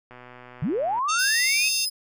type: click train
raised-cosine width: 0.5 ms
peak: -29 dBFS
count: 110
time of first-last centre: 0.11-0.989 s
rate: 124 Hz
type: linear sweep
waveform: sine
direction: up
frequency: 118.4 to 2622 Hz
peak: -22 dBFS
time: 0.62-1.69 s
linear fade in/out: 5 ms
type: harmonic tone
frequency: 905 Hz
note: A5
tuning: 48 cents sharp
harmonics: 3 / 4 / 5 / 6 / 7 / 8 / 9 / 10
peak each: -30 / -33 / -35 / -38 / -29 / -42 / -40 / -41 dBFS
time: 1.08-1.86 s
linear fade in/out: 20 ms
type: tone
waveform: sawtooth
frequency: 5050 Hz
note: D#8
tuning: 25 cents sharp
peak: -22 dBFS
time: 1.18-1.9 s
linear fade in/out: 20 ms
effects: none